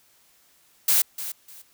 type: noise with echo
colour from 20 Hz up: blue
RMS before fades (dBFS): -19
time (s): 0.88-1.02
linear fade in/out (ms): 5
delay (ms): 300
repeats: 2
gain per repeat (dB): -13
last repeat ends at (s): 1.62
effects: white hiss -60 dBFS RMS until 1.73 s